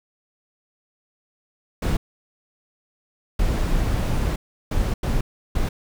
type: noise bursts at uneven times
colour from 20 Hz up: brown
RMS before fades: -21 dBFS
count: 5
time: 1.82-1.97 / 3.39-4.36 / 4.71-4.94 / 5.03-5.21 / 5.55-5.69 s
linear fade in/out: 5 ms
effects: none